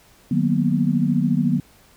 sine chord, B major seventh, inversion first, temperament equal with one note detuned, 153.16 / 185 / 233.1 / 246.9 Hz, D#3 / F#3 / A#3 / B3, -27 / 0 / 0 / 0 cents, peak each -22 dBFS, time 0.31-1.6 s, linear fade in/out 5 ms, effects pink hiss -53 dBFS RMS until 1.96 s

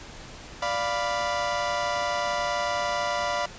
30% pulse chord, B diminished, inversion first, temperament equal, 587.3 / 698.5 / 987.8 Hz, D5 / F5 / B5, 0 / 0 / 0 cents, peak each -27 dBFS, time 0.62-3.46 s, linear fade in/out 5 ms, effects pink hiss -43 dBFS RMS until 3.58 s + resampled to 16000 Hz

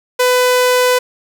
sawtooth tone, 500 Hz, B4, 21 cents sharp, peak -6 dBFS, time 0.19-0.99 s, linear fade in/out 10 ms, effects none

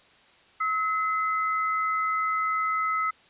sine tone pair together, 1289 / 2046 Hz, E6 / C7, -39 / -39 cents, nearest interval minor sixth, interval 800 cents, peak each -24 / -32 dBFS, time 0.6-3.11 s, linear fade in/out 10 ms, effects white hiss -57 dBFS RMS until 3.29 s + resampled to 8000 Hz

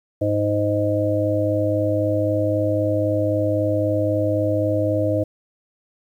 harmonic tone, 103.83 Hz, G#2, in tune, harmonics 1 / 3 / 5 / 6, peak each -23 / -23 / -23 / -23 dBFS, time 0.21-5.24 s, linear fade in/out 10 ms, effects 9-bit

